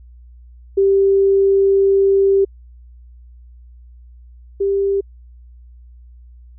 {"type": "tone pair in turn", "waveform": "sine", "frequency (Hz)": [392, 395.2], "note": ["G4", "G4"], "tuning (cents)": [0, 14], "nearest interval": "unison", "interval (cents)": 14, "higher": "second", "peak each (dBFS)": [-10, -14], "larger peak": "first", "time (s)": [[0.77, 2.45], [4.6, 5.01]], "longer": "first", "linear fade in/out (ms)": 10, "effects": ["added 60 Hz sine -39 dBFS peak until 6.58 s"]}